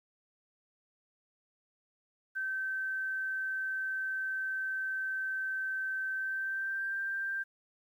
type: tone with pitch glide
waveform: sine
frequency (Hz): 1545 to 1578.4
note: G6 to G6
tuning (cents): -26 to +11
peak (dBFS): -32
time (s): 2.35-7.44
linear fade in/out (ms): 20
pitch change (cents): +37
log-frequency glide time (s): 6.14-6.93
effects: 11-bit